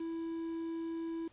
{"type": "tone with quantisation", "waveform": "triangle", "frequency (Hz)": 329.6, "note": "E4", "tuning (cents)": 0, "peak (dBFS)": -34, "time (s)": [0, 1.28], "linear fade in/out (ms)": 5, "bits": 9, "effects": ["pink hiss -65 dBFS RMS until 1.32 s", "resampled to 8000 Hz"]}